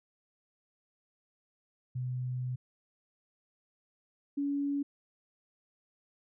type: tone pair in turn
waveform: sine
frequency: 126.2 / 283.3 Hz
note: B2 / C#4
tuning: +38 / +38 cents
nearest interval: octave + major second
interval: 1400 cents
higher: second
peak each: -32 / -29 dBFS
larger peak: second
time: 1.95-2.56 / 4.37-4.83 s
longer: first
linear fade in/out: 10 ms
effects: none